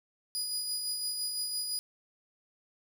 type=tone with tremolo; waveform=25% pulse; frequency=4925 Hz; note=D#8; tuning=19 cents flat; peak=-26 dBFS; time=0.35-1.79 s; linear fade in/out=0 ms; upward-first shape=sine; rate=5.9 Hz; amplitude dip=35%; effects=none